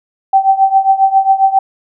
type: tone with tremolo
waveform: sine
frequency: 775 Hz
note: G5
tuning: 20 cents flat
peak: -3 dBFS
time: 0.33-1.59 s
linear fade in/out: 5 ms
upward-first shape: triangle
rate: 7.4 Hz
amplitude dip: 90%
effects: none